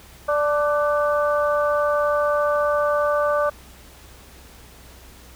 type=harmonic tone with a mistuned harmonic; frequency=293.7 Hz; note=D4; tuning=in tune; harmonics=2 / 3 / 4 / 5; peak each=-19 / -32 / -23 / -29 dBFS; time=0.28-3.5 s; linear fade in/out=10 ms; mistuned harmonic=5; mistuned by=+39 cents; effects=added 63 Hz sine -47 dBFS peak until 5.35 s + pink hiss -47 dBFS RMS until 5.35 s